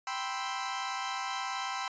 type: chord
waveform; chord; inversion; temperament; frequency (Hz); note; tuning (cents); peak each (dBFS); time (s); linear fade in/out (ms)
sawtooth; C major seventh; second; equal; 784 / 987.8 / 1046.5 / 1318.5; G5 / B5 / C6 / E6; 0 / 0 / 0 / 0; -34 / -36 / -35 / -36; 0.07-1.88; 2
effects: resampled to 16000 Hz